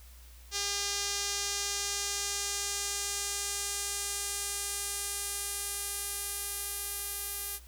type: tone with band-pass filter sweep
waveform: sawtooth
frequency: 403.2 Hz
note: G4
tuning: 49 cents sharp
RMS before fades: -35 dBFS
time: 0.51-7.6 s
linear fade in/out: 50 ms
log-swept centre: 5700 to 12000 Hz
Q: 1.7
effects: added 60 Hz sine -50 dBFS peak until 7.67 s + white hiss -58 dBFS RMS until 7.67 s